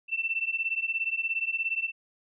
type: beating tone pair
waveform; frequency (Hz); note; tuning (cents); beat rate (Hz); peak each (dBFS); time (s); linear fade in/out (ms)
sine; 2671 / 2688; E7 / E7; +22 / +33; 17; -30; 0.08-1.92; 50
effects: none